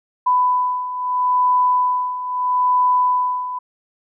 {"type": "beating tone pair", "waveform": "sine", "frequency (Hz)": [997, 997.77], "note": ["B5", "B5"], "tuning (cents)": [16, 17], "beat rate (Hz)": 0.77, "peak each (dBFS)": [-21, -16], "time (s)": [0.26, 3.59], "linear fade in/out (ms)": 10, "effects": []}